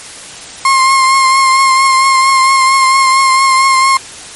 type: tone with vibrato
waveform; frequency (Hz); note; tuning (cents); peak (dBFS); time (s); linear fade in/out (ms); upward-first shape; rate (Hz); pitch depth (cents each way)
35% pulse; 1066; C6; +32; -4; 0.65-3.97; 2; triangle; 4.4; 32
effects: white hiss -29 dBFS RMS until 4.35 s + MP3 48 kbps

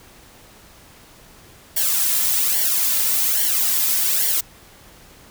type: noise with flanger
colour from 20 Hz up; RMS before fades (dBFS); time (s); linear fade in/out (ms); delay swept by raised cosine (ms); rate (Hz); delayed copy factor
blue; -19; 1.76-4.41; 10; 0.78 to 2.68; 1.2; -0.75
effects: pink hiss -47 dBFS RMS until 5.3 s

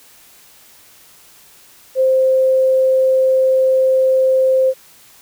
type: tone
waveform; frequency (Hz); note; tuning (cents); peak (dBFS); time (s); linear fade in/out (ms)
sine; 523.3; C5; 0; -10; 1.95-4.74; 50
effects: white hiss -46 dBFS RMS until 5.21 s

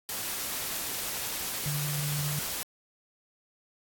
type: tone in noise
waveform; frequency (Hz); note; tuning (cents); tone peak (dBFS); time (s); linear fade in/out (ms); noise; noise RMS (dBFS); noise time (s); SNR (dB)
sine; 146.83; D3; 0; -30; 1.66-2.39; 0; white; -34; 0.09-2.63; +1
effects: AAC 64 kbps

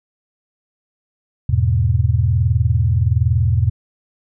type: chord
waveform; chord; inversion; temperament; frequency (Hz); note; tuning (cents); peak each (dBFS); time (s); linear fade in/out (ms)
sine; E major; none; equal; 82.41 / 103.83 / 123.47; E2 / G#2 / B2; 0 / 0 / 0; -17; 1.49-3.7; 5
effects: none

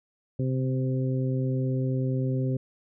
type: harmonic tone with a mistuned harmonic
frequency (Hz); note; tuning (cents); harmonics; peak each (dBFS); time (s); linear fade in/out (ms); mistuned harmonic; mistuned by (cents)
130; C3; -11; 1 / 2 / 3 / 4; -25 / -31 / -35 / -37; 0.39-2.57; 5; 1; +16
effects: none

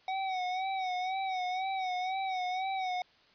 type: tone with vibrato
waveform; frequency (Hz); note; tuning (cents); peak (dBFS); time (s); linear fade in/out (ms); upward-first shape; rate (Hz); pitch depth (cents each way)
square; 749; F#5; +21; -32; 0.08-3.02; 2; sine; 2; 55
effects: white hiss -63 dBFS RMS until 3.34 s + resampled to 11025 Hz

